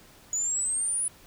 sine exponential sweep, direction up, 6830 to 10030 Hz, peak -24 dBFS, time 0.33-1.08 s, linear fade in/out 2 ms, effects tanh soft clip ceiling -22 dBFS + pink hiss -54 dBFS RMS until 1.26 s

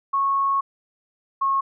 sine tone pair in turn, 1100 / 1089.3 Hz, C#6 / C#6, -14 / -31 cents, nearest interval unison, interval 17 cents, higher first, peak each -18 dBFS, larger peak neither, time 0.13-0.61 / 1.41-1.61 s, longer first, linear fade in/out 10 ms, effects none

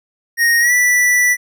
square tone with pitch glide, 1864.7 to 1967.6 Hz, A#6 to B6, 0 to -7 cents, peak -11 dBFS, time 0.37-1.37 s, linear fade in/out 50 ms, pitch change +93 cents, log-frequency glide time 0.6-0.72 s, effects none

